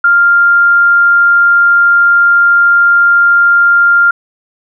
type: tone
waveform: sine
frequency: 1396.9 Hz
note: F6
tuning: in tune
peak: -4 dBFS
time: 0.04-4.11 s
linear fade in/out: 5 ms
effects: none